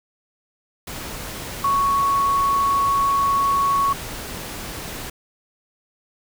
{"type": "tone in noise", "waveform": "sine", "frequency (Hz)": 1111, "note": "C#6", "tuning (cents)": 4, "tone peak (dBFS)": -16, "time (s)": [1.64, 3.93], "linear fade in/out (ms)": 5, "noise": "pink", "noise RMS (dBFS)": -32, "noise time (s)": [0.87, 5.1], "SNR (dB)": 13, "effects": []}